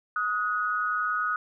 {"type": "tone pair together", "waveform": "sine", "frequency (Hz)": [1253.5, 1464], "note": ["D#6", "F#6"], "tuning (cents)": [12, -19], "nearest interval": "minor third", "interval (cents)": 269, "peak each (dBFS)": [-27, -28], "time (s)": [0.16, 1.36], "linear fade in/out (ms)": 2, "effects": []}